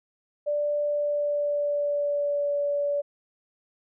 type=tone with pitch glide; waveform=sine; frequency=587.3 to 575.2 Hz; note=D5 to D5; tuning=0 to -36 cents; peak=-23 dBFS; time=0.46-3.02 s; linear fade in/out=20 ms; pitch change=-36 cents; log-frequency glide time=0.81-2.56 s; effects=none